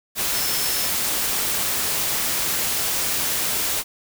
sine tone in noise, 5280 Hz, E8, 2 cents sharp, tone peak -29 dBFS, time 0.31-0.9 s, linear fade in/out 50 ms, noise white, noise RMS -23 dBFS, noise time 0.15-3.84 s, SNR -9 dB, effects none

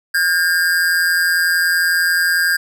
square tone with amplitude modulation, 1611 Hz, G6, 47 cents sharp, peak -11 dBFS, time 0.14-2.57 s, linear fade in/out 10 ms, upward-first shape sine, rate 171 Hz, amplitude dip 65%, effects none

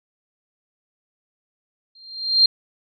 sine tone with exponential growth, 4186 Hz, C8, in tune, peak -8 dBFS, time 1.95-2.46 s, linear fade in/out 5 ms, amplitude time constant 110 ms, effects none

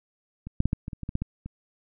clicks, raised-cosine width 5 ms, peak -24 / -9 / -10 / -12 / -21 / -23 / -22 / -19 / -13 / -16 / -24 dBFS, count 11, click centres 0.47 / 0.604 / 0.656 / 0.731 / 0.881 / 0.932 / 1.033 / 1.091 / 1.154 / 1.22 / 1.46 s, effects none

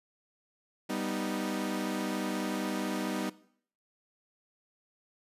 sawtooth chord, G augmented, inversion none, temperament equal, 196 / 246.9 / 311.1 Hz, G3 / B3 / D#4, 0 / 0 / 0 cents, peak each -32 dBFS, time 0.89-3.3 s, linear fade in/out 10 ms, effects noise-tail reverb RT60 0.6 s tail -19 dB re dry + resampled to 32000 Hz

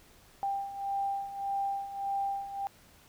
sine beating tone pair, 791 / 792.7 Hz, G5 / G5, +15 / +19 cents, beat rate 1.7 Hz, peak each -37 / -32 dBFS, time 0.43-2.67 s, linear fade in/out 0 ms, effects pink hiss -59 dBFS RMS until 3.08 s

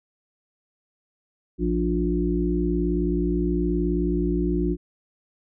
harmonic tone with a mistuned harmonic, 59 Hz, A#1, 22 cents sharp, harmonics 1 / 3 / 5 / 6, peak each -26 / -26 / -26 / -26 dBFS, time 1.58-4.77 s, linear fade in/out 50 ms, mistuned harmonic 1, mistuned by -80 cents, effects none

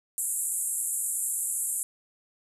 pink band-pass noise, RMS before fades -30 dBFS, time 0.18-1.83 s, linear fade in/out 0 ms, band 7400 to 12000 Hz, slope 96 dB/octave, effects none

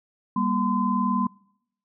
sine tone cluster, 197.6 / 237.5 / 1024 Hz, G3 / A#3 / C6, +14 / +33 / -38 cents, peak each -25 dBFS, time 0.36-1.27 s, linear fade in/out 5 ms, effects noise-tail reverb RT60 0.8 s tail -26 dB re dry

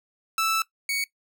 sawtooth tone pair in turn, 1318.5 / 2234 Hz, E6 / C#7, 0 / +13 cents, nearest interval major sixth, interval 913 cents, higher second, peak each -18 / -21 dBFS, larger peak first, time 0.38-0.62 / 0.89-1.04 s, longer first, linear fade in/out 2 ms, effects noise-tail reverb RT60 0.1 s tail -18 dB re dry

